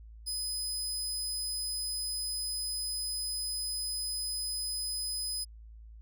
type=tone; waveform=25% pulse; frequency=5020 Hz; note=D#8; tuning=15 cents sharp; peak=-28 dBFS; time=0.26-5.45 s; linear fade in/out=20 ms; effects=added 55 Hz sine -47 dBFS peak until 6.01 s

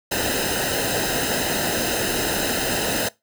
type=noise with comb filter; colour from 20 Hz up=pink; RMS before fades=-23 dBFS; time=0.11-3.09 s; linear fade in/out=10 ms; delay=0.88 ms; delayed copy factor=-0.8; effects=noise-tail reverb RT60 0.2 s tail -21 dB re dry

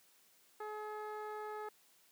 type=tone with low-pass filter; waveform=15% pulse; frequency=424.9 Hz; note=G#4; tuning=40 cents sharp; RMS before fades=-44 dBFS; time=0.6-1.69 s; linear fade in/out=5 ms; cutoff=1400 Hz; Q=0.71; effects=white hiss -68 dBFS RMS until 2.11 s + high-pass 150 Hz 12 dB/octave

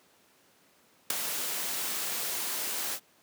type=noise with ADSR envelope; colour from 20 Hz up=white; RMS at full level=-23 dBFS; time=1.1-3 s; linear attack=5 ms; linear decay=5 ms; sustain=-10 dB; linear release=67 ms; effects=pink hiss -63 dBFS RMS until 3.22 s + high-pass 200 Hz 12 dB/octave

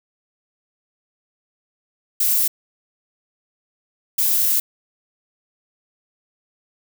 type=noise bursts at uneven times; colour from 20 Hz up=violet; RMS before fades=-18 dBFS; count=2; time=2.2-2.48 / 4.18-4.6 s; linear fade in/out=5 ms; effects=none

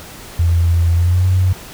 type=tone with pitch glide; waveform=sine; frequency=84.8 to 92.48 Hz; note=E2 to F#2; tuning=+50 to 0 cents; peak=-10 dBFS; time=0.39-1.53 s; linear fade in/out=5 ms; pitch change=+150 cents; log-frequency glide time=0.94-1.26 s; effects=pink hiss -35 dBFS RMS until 1.73 s

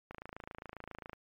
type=click train; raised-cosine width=0.5 ms; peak=-29 dBFS; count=29; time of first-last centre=0.11-1.132 s; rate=27.4 Hz; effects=MP3 64 kbps

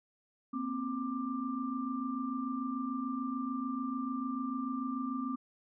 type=tone cluster; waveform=sine; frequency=236.9 / 263.7 / 1185 Hz; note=A#3 / C4 / D6; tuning=+28 / +14 / +15 cents; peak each=-39 / -35 / -40 dBFS; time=0.53-5.36 s; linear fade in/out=10 ms; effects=none

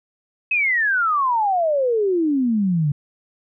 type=exponential sweep; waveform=sine; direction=down; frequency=2586 to 140.2 Hz; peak=-16 dBFS; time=0.51-2.92 s; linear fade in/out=5 ms; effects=none

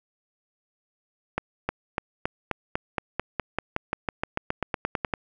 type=accelerating click train; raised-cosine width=0.5 ms; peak=-10 dBFS; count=22; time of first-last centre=1.38-5.138 s; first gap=310 ms; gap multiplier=0.94; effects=none

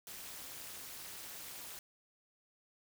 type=noise with amplitude modulation; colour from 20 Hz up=white; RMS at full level=-44 dBFS; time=0.07-1.79 s; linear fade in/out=2 ms; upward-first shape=sine; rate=230 Hz; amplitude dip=90%; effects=none

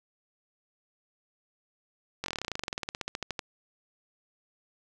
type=slowing click train; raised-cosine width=0.2 ms; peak=-15 dBFS; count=26; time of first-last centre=2.24-3.392 s; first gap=21 ms; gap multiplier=1.06; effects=none

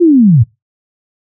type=linear sweep; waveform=sine; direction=down; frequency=361.7 to 98 Hz; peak=-3 dBFS; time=0-0.44 s; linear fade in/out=20 ms; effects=noise-tail reverb RT60 0.2 s tail -22 dB re dry

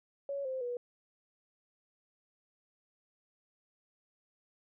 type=tone with pitch steps; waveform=sine; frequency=559 / 521.6 / 486.6 Hz; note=C#5 / C5 / B4; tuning=+14 / -5 / -26 cents; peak=-34 dBFS; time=0.29-0.77 s; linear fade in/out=2 ms; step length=160 ms; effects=none

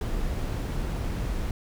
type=noise; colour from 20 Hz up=brown; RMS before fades=-29 dBFS; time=0.01-1.51 s; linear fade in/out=2 ms; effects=none

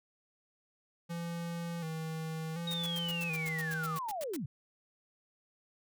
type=tone with vibrato; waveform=square; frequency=164.81 Hz; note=E3; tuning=in tune; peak=-37 dBFS; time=1.09-3.99 s; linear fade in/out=20 ms; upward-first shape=square; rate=0.68 Hz; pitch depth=51 cents each way
type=linear sweep; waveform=sine; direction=down; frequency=3803 to 108.6 Hz; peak=-35 dBFS; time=2.67-4.46 s; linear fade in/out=5 ms
type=noise bursts; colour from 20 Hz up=white; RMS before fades=-44 dBFS; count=14; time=2.71-4.363 s; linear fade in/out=0 ms; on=28 ms; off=97 ms
effects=none

